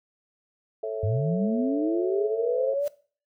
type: chord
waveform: sine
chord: A major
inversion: none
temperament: just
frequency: 440 / 550 / 660 Hz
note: A4 / C#5 / E5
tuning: 0 / -14 / +2 cents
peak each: -30 / -35 / -31 dBFS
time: 0.83-2.74 s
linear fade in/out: 5 ms
type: linear sweep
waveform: sine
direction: up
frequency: 92.5 to 587.3 Hz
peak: -23 dBFS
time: 1.03-2.88 s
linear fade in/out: 5 ms
type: noise with exponential growth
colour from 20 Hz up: white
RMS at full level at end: -42 dBFS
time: 2.77-2.88 s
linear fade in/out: 0 ms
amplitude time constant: 22 ms
effects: noise-tail reverb RT60 0.4 s tail -18 dB re dry